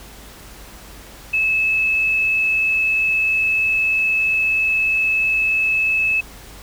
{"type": "tone with frequency modulation", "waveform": "sine", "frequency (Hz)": 2600, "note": "E7", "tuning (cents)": -24, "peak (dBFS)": -15, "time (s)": [1.33, 6.21], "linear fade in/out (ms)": 10, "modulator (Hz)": 23.1, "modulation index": 0.61, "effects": ["added 50 Hz sine -43 dBFS peak until 6.62 s", "pink hiss -41 dBFS RMS until 6.62 s"]}